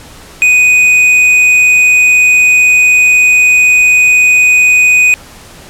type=tone with tanh clipping; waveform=sine; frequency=2489 Hz; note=D#7; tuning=in tune; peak=-5 dBFS; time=0.42-5.14 s; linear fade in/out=0 ms; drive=8 dB; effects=pink hiss -34 dBFS RMS until 5.69 s + low-pass 12000 Hz 12 dB/octave